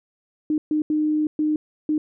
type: tone bursts at uneven times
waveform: sine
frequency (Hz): 305.3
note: D#4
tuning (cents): -33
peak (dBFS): -18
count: 5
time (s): 0.5-0.58 / 0.71-0.82 / 0.9-1.27 / 1.39-1.56 / 1.89-1.98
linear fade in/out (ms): 2
effects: none